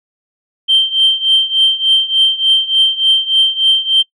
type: tone with tremolo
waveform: sine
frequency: 3136 Hz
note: G7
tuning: in tune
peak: -4 dBFS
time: 0.68-4.03 s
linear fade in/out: 20 ms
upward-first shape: triangle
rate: 3.4 Hz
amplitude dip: 90%
effects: noise-tail reverb RT60 0.1 s tail -22 dB re dry + tanh soft clip ceiling -2 dBFS